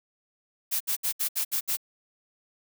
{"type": "noise bursts", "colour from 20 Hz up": "blue", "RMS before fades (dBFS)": -27, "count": 7, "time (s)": [0.71, 1.771], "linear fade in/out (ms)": 20, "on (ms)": 95, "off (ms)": 66, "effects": []}